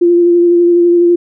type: tone with vibrato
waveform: sine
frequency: 346.7 Hz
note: F4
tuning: 13 cents flat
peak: -5 dBFS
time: 0.01-1.16 s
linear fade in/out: 10 ms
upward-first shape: sine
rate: 12 Hz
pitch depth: 18 cents each way
effects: none

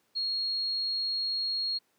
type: tone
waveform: sine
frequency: 4289 Hz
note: C8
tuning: 42 cents sharp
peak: -28 dBFS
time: 0.15-1.79 s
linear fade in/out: 20 ms
effects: pink hiss -71 dBFS RMS until 1.98 s + high-pass 200 Hz 12 dB/octave

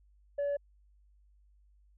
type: tone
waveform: sine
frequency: 571 Hz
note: D5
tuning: 49 cents flat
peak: -27 dBFS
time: 0.38-0.57 s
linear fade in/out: 10 ms
effects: tanh soft clip ceiling -28 dBFS + added 50 Hz sine -61 dBFS peak until 1.97 s

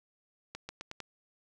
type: accelerating click train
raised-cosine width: 0.2 ms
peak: -23 dBFS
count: 5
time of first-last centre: 0.55-1.003 s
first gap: 140 ms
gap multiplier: 0.86
effects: none

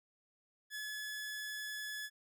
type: tone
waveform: sawtooth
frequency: 1709 Hz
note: G#6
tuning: 49 cents sharp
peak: -37 dBFS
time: 0.7-2.1 s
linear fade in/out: 50 ms
effects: none

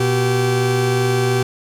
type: tone pair together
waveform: 40% pulse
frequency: 121.6 / 387.6 Hz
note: B2 / G4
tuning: -26 / -20 cents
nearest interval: octave + minor sixth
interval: 2006 cents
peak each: -17 dBFS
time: 0-1.43 s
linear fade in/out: 5 ms
effects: low-pass 12000 Hz 12 dB/octave + 8-bit

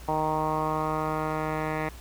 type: tone with low-pass filter sweep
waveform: 10% pulse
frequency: 155.56 Hz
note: D#3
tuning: in tune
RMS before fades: -28 dBFS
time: 0.08-1.89 s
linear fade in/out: 5 ms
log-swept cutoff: 900 to 1800 Hz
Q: 3.9
effects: added 60 Hz sine -43 dBFS peak until 2 s + pink hiss -49 dBFS RMS until 2 s

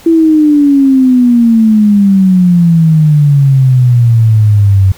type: exponential sweep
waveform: sine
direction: down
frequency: 334 to 94.3 Hz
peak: -3 dBFS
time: 0.06-4.92 s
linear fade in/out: 5 ms
effects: pink hiss -37 dBFS RMS until 4.97 s

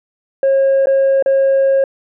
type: tone with dropouts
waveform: sine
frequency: 542 Hz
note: C#5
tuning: 39 cents flat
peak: -7 dBFS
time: 0.43-1.84 s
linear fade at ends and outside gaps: 2 ms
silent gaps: 0.858-0.87 / 1.225-1.26 s
effects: tanh soft clip ceiling -8 dBFS

